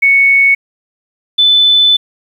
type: tone pair in turn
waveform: sine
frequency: 2217 / 3507 Hz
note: C#7 / A7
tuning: 0 / -6 cents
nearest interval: minor sixth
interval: 794 cents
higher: second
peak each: -5 dBFS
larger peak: neither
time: 0.02-0.55 / 1.38-1.97 s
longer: second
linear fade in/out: 10 ms
effects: 7-bit